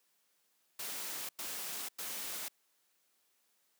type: noise bursts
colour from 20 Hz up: white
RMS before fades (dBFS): -41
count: 3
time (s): 0.79-2.484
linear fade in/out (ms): 5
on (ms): 500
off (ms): 97
effects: white hiss -75 dBFS RMS until 3.79 s + high-pass 200 Hz 12 dB/octave